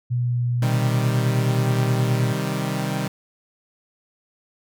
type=tone with pitch glide; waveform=sine; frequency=122.1 to 121.33 Hz; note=B2 to B2; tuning=-19 to -30 cents; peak=-19 dBFS; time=0.1-2.33 s; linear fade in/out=20 ms; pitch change=-11 cents; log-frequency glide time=0.2-0.41 s
type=chord; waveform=sawtooth; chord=C minor; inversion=none; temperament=equal; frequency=130.81 / 155.56 / 196 Hz; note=C3 / Eb3 / G3; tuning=0 / 0 / 0 cents; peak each=-23 dBFS; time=0.62-3.08 s; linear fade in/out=5 ms
effects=none